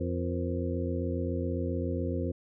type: harmonic tone with a mistuned harmonic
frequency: 87.31 Hz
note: F2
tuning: in tune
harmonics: 1 / 2 / 3 / 4 / 5 / 6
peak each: -32 / -38 / -35 / -37 / -39 / -38 dBFS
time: 0-2.32 s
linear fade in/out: 10 ms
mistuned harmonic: 5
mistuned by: +120 cents
effects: none